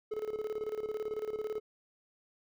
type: tone with tremolo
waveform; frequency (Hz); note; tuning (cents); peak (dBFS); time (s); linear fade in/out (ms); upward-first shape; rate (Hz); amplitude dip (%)
triangle; 430; A4; -40; -30; 0.11-1.6; 10; square; 18; 70
effects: none